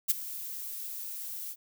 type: noise with ADSR envelope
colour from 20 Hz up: violet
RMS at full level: -22 dBFS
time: 0.08-1.56 s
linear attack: 27 ms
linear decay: 14 ms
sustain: -17 dB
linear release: 52 ms
effects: none